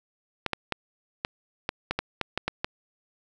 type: clicks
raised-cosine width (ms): 0.3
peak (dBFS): -10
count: 11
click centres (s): 0.463 / 0.533 / 0.723 / 1.249 / 1.691 / 1.91 / 1.99 / 2.213 / 2.376 / 2.48 / 2.645
effects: 8-bit